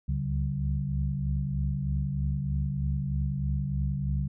sine tone cluster, 68.4 / 71.6 / 139.8 / 190.1 Hz, C#2 / D2 / C#3 / F#3, -23 / -43 / +15 / +47 cents, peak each -33 / -33 / -29 / -35 dBFS, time 0.08-4.28 s, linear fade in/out 10 ms, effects none

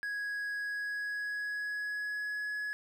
triangle tone with pitch glide, 1661.2 to 1688.3 Hz, G#6 to G#6, 0 to +28 cents, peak -32 dBFS, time 0.03-2.73 s, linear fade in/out 0 ms, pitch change +28 cents, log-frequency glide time 0.54-2.56 s, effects 12-bit

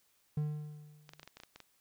triangle tone with exponential decay, 150.2 Hz, D3, 39 cents sharp, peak -27 dBFS, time 0.37-1.25 s, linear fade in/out 5 ms, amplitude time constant 190 ms
clicks, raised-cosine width 0.2 ms, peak -32 dBFS, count 10, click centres 1.092 / 1.135 / 1.196 / 1.231 / 1.276 / 1.37 / 1.401 / 1.435 / 1.56 / 1.603 s
effects white hiss -72 dBFS RMS until 1.8 s

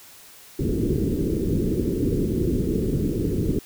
white low-pass noise, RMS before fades -23 dBFS, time 0.59-3.59 s, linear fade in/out 5 ms, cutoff 410 Hz, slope 48 dB/octave, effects white hiss -47 dBFS RMS until 3.65 s

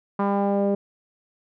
sawtooth tone with low-pass filter sweep, 200.1 Hz, G3, 36 cents sharp, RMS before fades -22 dBFS, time 0.19-0.75 s, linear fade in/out 5 ms, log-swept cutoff 1100 to 520 Hz, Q 2.9, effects none

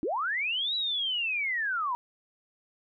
sine linear two-way sweep, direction up then down, 264.7 to 3951 to 934 Hz, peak -27 dBFS, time 0.03-1.95 s, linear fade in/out 0 ms, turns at 0.75 s, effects none

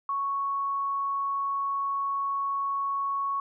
sine tone, 1108.7 Hz, C#6, in tune, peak -26 dBFS, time 0.09-3.4 s, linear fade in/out 2 ms, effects none

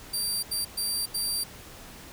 20% pulse tone bursts at uneven times, 4699 Hz, D8, in tune, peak -21 dBFS, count 4, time 0.13-0.43 / 0.51-0.65 / 0.77-1.06 / 1.14-1.44 s, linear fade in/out 10 ms, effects pink hiss -46 dBFS RMS until 2.12 s

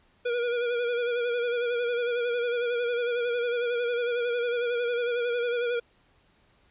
square tone with vibrato, 480 Hz, B4, 49 cents flat, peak -26 dBFS, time 0.25-5.8 s, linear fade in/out 10 ms, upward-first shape sine, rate 11 Hz, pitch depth 42 cents each way, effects pink hiss -64 dBFS RMS until 6.7 s + resampled to 8000 Hz

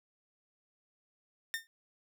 sawtooth tone with exponential decay, 1817 Hz, A#6, 45 cents flat, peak -26 dBFS, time 1.54-1.67 s, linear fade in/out 0 ms, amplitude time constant 27 ms, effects none

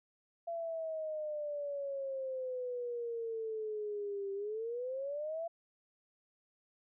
sine exponential two-way sweep, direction down then up, 680 to 392 to 680 Hz, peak -36 dBFS, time 0.47-5.48 s, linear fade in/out 10 ms, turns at 4.33 s, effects none

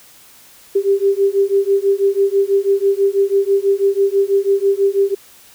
sine beating tone pair, 392.3 / 398.4 Hz, G4 / G4, +1 / +28 cents, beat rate 6.1 Hz, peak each -15 dBFS, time 0.75-5.15 s, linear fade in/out 10 ms, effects white hiss -45 dBFS RMS until 5.54 s

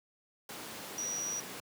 sine tone in noise, 5800 Hz, F#8, 35 cents flat, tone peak -34 dBFS, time 0.98-1.4 s, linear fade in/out 2 ms, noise pink, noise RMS -43 dBFS, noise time 0.49-1.6 s, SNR +6 dB, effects high-pass 200 Hz 12 dB/octave

